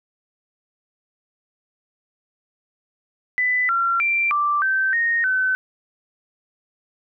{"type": "tone with pitch steps", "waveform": "sine", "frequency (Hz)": [1996, 1369, 2358, 1174, 1550, 1858, 1520], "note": ["B6", "F6", "D7", "D6", "G6", "A#6", "F#6"], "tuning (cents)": [18, -35, 6, -1, -20, -6, 46], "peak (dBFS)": -17, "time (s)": [3.38, 5.55], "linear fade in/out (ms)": 0, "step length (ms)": 310, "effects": []}